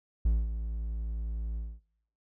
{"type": "tone with ADSR envelope", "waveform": "triangle", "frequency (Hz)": 55.6, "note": "A1", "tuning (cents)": 19, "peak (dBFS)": -19, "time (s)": [0.25, 1.8], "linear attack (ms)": 7, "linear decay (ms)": 210, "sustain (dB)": -11, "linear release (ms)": 230, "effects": ["noise-tail reverb RT60 0.6 s tail -18 dB re dry"]}